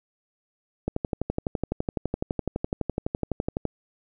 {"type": "click train", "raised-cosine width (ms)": 2, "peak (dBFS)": -12, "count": 34, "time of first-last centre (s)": [0.88, 3.653], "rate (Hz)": 11.9, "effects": []}